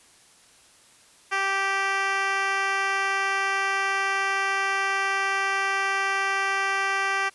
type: tone with band-pass filter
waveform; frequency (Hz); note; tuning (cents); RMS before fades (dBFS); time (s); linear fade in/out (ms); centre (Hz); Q
10% pulse; 390.5; G4; -7; -25; 1.31-7.3; 20; 1800; 0.75
effects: white hiss -55 dBFS RMS until 7.34 s + resampled to 24000 Hz